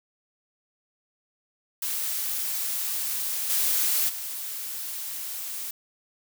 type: noise with level steps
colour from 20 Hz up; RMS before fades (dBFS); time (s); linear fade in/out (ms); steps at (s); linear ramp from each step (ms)
blue; -29 / -24 / -34; 1.82-5.71; 5; 3.49 / 4.08; 20
effects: none